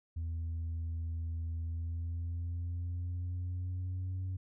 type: tone with pitch glide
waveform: sine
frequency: 82.41 to 93.04 Hz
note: E2 to F#2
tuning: 0 to +10 cents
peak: -32 dBFS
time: 0.16-4.37 s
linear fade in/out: 10 ms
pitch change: +210 cents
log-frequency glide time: 1.62-4.23 s
effects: tanh soft clip ceiling -33 dBFS